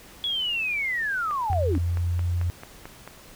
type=linear sweep; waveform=sine; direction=down; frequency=3394 to 246.9 Hz; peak=-24 dBFS; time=0.24-1.78 s; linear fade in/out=0 ms
type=click train; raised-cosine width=0.5 ms; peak=-23 dBFS; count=9; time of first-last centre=1.31-3.076 s; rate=4.53 Hz
type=tone with pitch glide; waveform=sine; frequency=86.3 to 87.56 Hz; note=F2 to F2; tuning=-20 to +5 cents; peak=-22 dBFS; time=1.5-2.5 s; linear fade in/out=0 ms; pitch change=+25 cents; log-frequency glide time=1.8-2.27 s
effects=pink hiss -48 dBFS RMS until 3.35 s